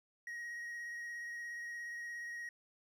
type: tone with vibrato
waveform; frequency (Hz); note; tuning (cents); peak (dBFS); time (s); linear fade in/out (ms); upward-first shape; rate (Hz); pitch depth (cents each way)
triangle; 1889; A#6; +22; -40; 0.27-2.49; 2; sine; 17; 13
effects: none